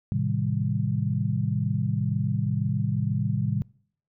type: chord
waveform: sine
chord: A half-diminished seventh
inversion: none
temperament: just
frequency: 110 / 132 / 158.4 / 198 Hz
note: A2 / C3 / Eb3 / G3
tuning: 0 / +16 / +31 / +18 cents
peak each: -27 / -27 / -30 / -30 dBFS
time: 0.12-3.62 s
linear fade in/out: 0 ms
effects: noise-tail reverb RT60 0.6 s tail -25 dB re dry